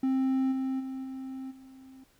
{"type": "tone with level steps", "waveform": "triangle", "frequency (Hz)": 263.7, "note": "C4", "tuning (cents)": 14, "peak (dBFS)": [-22, -26, -32, -34, -46], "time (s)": [0.03, 2.04], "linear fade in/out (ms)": 5, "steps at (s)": [0.51, 0.79, 1.03, 1.5], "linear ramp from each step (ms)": 20, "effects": ["pink hiss -65 dBFS RMS until 2.19 s"]}